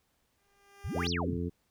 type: tone with exponential growth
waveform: 10% pulse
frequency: 400 Hz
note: G4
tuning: 35 cents sharp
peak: -29 dBFS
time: 0.38-1.07 s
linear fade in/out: 0 ms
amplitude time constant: 150 ms
type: exponential two-way sweep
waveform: sine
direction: up then down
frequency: 55.8 to 6120 to 62.2 Hz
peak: -33 dBFS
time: 0.84-1.38 s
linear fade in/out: 10 ms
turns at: 1.09 s
type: harmonic tone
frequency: 86.7 Hz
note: F2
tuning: 12 cents flat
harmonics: 1 / 2 / 3 / 4 / 5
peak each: -35 / -36 / -37 / -41 / -40 dBFS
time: 0.94-1.5 s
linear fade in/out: 20 ms
effects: pink hiss -74 dBFS RMS until 1.7 s